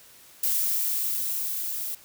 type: noise with level ramp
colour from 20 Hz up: violet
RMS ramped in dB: -24 to -32 dBFS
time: 0.43-1.95 s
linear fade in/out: 5 ms
effects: white hiss -52 dBFS RMS until 2.04 s